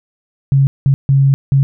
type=tone bursts at uneven times; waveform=sine; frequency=137.1 Hz; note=C#3; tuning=19 cents flat; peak=-7 dBFS; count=4; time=0.52-0.67 / 0.86-0.94 / 1.09-1.34 / 1.52-1.63 s; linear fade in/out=0 ms; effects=none